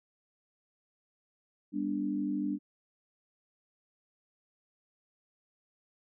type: chord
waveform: sine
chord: G major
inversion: none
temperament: equal with one note detuned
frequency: 201 / 246.9 / 293.7 Hz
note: G3 / B3 / D4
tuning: +44 / 0 / 0 cents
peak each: -35 / -37 / -32 dBFS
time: 1.72-2.59 s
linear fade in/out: 50 ms
effects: none